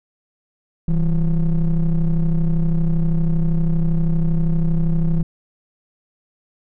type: ring-modulated tone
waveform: triangle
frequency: 90.1 Hz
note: F#2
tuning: 45 cents flat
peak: -9 dBFS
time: 0.88-5.23 s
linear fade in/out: 5 ms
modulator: 73.8 Hz
effects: none